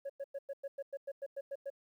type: tone bursts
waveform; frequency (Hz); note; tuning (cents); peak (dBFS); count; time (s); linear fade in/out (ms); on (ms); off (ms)
sine; 554.4; C#5; 0; -35; 12; 0.05-1.702; 10; 46; 100
effects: tanh soft clip ceiling -36 dBFS + 12-bit